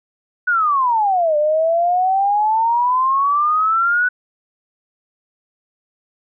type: exponential two-way sweep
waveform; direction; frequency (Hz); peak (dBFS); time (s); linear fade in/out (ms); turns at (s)
sine; down then up; 1495 to 591 to 1495; -13; 0.47-4.09; 10; 1.37
effects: none